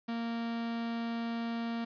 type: tone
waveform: 45% pulse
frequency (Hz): 231.8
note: A#3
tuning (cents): -10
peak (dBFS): -33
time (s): 0.08-1.85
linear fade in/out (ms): 10
effects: resampled to 11025 Hz + 10-bit